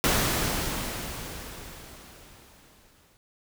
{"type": "noise with exponential decay", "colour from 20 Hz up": "pink", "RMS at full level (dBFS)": -22, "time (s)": [0.04, 3.17], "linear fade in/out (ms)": 0, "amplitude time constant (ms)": 680, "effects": []}